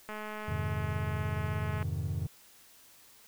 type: click train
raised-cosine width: 0.5 ms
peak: -26 dBFS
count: 371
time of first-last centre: 0.09-1.827 s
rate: 213 Hz
type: chord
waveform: triangle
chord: F minor seventh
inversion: none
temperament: equal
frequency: 87.31 / 103.83 / 130.81 / 155.56 Hz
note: F2 / Ab2 / C3 / Eb3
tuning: 0 / 0 / 0 / 0 cents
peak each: -33 / -35 / -36 / -36 dBFS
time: 0.48-2.27 s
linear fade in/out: 5 ms
effects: white hiss -58 dBFS RMS until 3.27 s